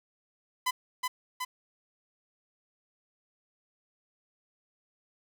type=tone with echo; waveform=sawtooth; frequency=1008 Hz; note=B5; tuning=35 cents sharp; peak=-22 dBFS; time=0.66-0.71 s; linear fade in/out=10 ms; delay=370 ms; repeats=2; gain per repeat=-3 dB; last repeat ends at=1.45 s; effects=9-bit